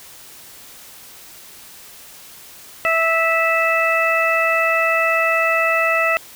harmonic tone, 656 Hz, E5, 9 cents flat, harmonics 1 / 2 / 3 / 4, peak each -20 / -20 / -20 / -20 dBFS, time 2.85-6.17 s, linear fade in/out 0 ms
click train, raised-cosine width 0.2 ms, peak -26 dBFS, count 9, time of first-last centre 3.02-5.43 s, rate 3.32 Hz
effects white hiss -41 dBFS RMS until 6.35 s

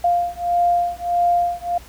sine beating tone pair, 698.5 / 700.1 Hz, F5 / F5, 0 / +4 cents, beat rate 1.6 Hz, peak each -19 dBFS, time 0.04-1.78 s, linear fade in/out 5 ms, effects added 60 Hz sine -43 dBFS peak until 1.88 s + pink hiss -45 dBFS RMS until 1.88 s

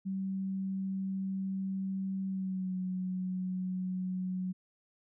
sine tone with pitch glide, 191.9 to 184.62 Hz, G3 to F#3, -37 to -4 cents, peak -32 dBFS, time 0.05-4.53 s, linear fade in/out 20 ms, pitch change -67 cents, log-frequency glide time 2.26-2.76 s, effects none

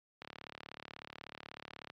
click train, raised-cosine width 0.3 ms, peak -29 dBFS, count 62, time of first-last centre 0.22-1.9 s, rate 36.3 Hz, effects high-pass 100 Hz 12 dB/octave + AAC 64 kbps

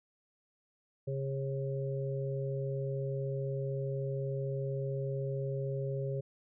harmonic tone, 135.9 Hz, C#3, 34 cents flat, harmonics 1 / 3 / 4, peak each -34 / -39 / -40 dBFS, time 1.07-6.21 s, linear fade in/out 10 ms, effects none

